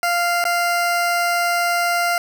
20% pulse tone with dropouts, 696 Hz, F5, 6 cents flat, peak -12 dBFS, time 0.03-2.18 s, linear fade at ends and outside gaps 1 ms, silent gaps 0.441-0.452 s, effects none

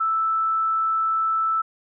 sine tone, 1318.5 Hz, E6, in tune, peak -19 dBFS, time 0-1.62 s, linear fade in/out 10 ms, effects none

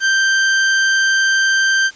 40% pulse tone, 1568 Hz, G6, in tune, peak -11 dBFS, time 0-1.91 s, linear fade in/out 50 ms, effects white hiss -43 dBFS RMS until 1.95 s + resampled to 16000 Hz

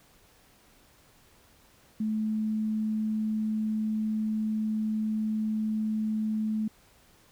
sine tone, 216.6 Hz, A3, 27 cents flat, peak -26 dBFS, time 2-6.68 s, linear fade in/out 5 ms, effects pink hiss -60 dBFS RMS until 7.31 s

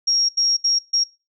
sine tone bursts at uneven times, 5588 Hz, F8, in tune, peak -15 dBFS, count 4, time 0.07-0.29 / 0.37-0.57 / 0.64-0.79 / 0.93-1.04 s, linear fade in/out 10 ms, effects noise-tail reverb RT60 0.3 s tail -24 dB re dry

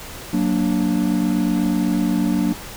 triangle chord, Gb augmented, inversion none, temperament equal, 185 / 233.1 / 293.7 Hz, Gb3 / Bb3 / D4, 0 / 0 / 0 cents, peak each -19 dBFS, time 0.33-2.53 s, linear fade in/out 5 ms, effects pink hiss -35 dBFS RMS until 2.76 s

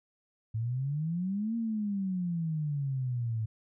sine exponential two-way sweep, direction up then down, 108.3 to 233.1 to 108.3 Hz, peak -29 dBFS, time 0.54-3.46 s, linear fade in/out 10 ms, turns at 1.56 s, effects none

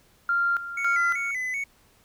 sine tone with tremolo, 1391 Hz, F6, 7 cents flat, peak -20 dBFS, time 0.29-1.31 s, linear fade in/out 2 ms, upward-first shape square, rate 1.8 Hz, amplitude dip 75%
triangle tone with vibrato, 2115 Hz, C7, 18 cents sharp, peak -25 dBFS, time 0.77-1.64 s, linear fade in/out 5 ms, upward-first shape square, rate 2.6 Hz, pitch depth 85 cents each way
effects tanh soft clip ceiling -12 dBFS + pink hiss -60 dBFS RMS until 2.04 s

